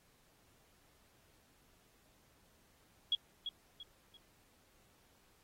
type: tone with echo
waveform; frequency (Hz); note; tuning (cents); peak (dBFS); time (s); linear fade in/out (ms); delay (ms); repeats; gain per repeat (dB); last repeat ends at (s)
sine; 3322; G#7; 0; -28; 3.12-3.15; 2; 340; 3; -9; 4.17
effects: pink hiss -70 dBFS RMS until 5.43 s + AAC 48 kbps